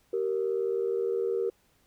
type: tone pair together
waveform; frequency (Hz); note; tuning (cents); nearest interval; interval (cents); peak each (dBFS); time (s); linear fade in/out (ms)
sine; 386.7 / 466.2; G4 / A#4; -24 / 0; minor third; 324; -28; 0.13-1.5; 5
effects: tanh soft clip ceiling -19 dBFS + pink hiss -67 dBFS RMS until 1.86 s